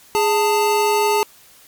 square tone pair together, 415.5 / 888.6 Hz, G#4 / A5, +1 / +17 cents, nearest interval octave + minor second, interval 1316 cents, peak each -18 dBFS, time 0.15-1.23 s, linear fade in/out 0 ms, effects white hiss -48 dBFS RMS until 1.67 s + MP3 96 kbps

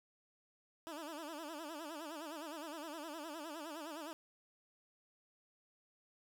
15% pulse tone with vibrato, 311.1 Hz, D#4, in tune, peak -38 dBFS, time 0.87-4.13 s, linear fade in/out 0 ms, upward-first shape sine, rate 9.7 Hz, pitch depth 140 cents each way, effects none

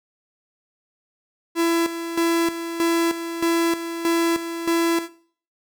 45% pulse tone with tremolo, 334.9 Hz, E4, 27 cents sharp, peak -17 dBFS, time 1.55-5.09 s, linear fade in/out 50 ms, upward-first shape square, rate 1.6 Hz, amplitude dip 65%, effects noise-tail reverb RT60 0.5 s tail -18 dB re dry

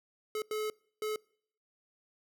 square tone bursts at uneven times, 429.2 Hz, A4, 43 cents flat, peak -33 dBFS, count 3, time 0.35-0.42 / 0.51-0.7 / 1.02-1.16 s, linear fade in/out 2 ms, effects noise-tail reverb RT60 0.6 s tail -25 dB re dry

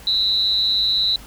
sine tone with amplitude modulation, 3953 Hz, B7, 1 cent sharp, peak -12 dBFS, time 0.07-1.16 s, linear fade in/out 2 ms, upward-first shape sine, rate 210 Hz, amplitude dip 85%, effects added 50 Hz sine -43 dBFS peak until 1.26 s + pink hiss -43 dBFS RMS until 1.26 s

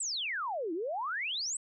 sine exponential two-way sweep, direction down then up, 8372 to 311.1 to 8372 Hz, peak -32 dBFS, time 0-1.57 s, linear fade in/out 5 ms, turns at 0.73 s, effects none

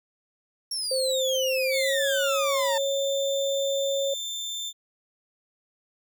30% pulse exponential sweep, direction down, 5588 to 887 Hz, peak -24 dBFS, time 0.71-2.78 s, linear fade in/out 5 ms
sine tone with pitch glide, 523.3 to 550.9 Hz, C5 to C#5, 0 to -11 cents, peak -24 dBFS, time 0.91-4.14 s, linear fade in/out 5 ms, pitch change +89 cents, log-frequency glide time 1.66-1.99 s
30% pulse tone, 3562 Hz, A7, 21 cents sharp, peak -28 dBFS, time 1.71-4.73 s, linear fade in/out 50 ms
effects none

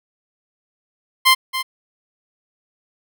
15% pulse tone with echo, 1046 Hz, C6, 1 cent flat, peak -3 dBFS, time 1.25-1.35 s, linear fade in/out 20 ms, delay 280 ms, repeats 1, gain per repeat -11 dB, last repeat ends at 1.63 s, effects none

